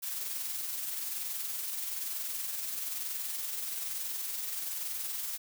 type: noise with amplitude modulation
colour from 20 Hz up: blue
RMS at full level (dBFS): -35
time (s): 0.02-5.38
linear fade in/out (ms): 20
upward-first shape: sine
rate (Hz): 21.1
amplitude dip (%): 35
effects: none